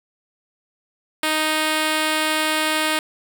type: tone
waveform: 5% pulse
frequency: 311.1 Hz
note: D#4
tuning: in tune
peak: -7 dBFS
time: 1.23-2.99 s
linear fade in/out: 2 ms
effects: none